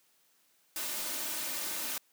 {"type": "noise with comb filter", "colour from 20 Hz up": "white", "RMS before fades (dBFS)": -36, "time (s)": [0.76, 1.98], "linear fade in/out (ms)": 2, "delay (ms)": 3.3, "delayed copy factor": 0.55, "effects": ["white hiss -69 dBFS RMS until 2.12 s", "high-pass 150 Hz 12 dB/octave"]}